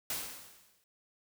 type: noise with exponential decay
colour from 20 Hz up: white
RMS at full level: -34 dBFS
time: 0.1-0.84 s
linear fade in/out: 2 ms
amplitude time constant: 160 ms
effects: none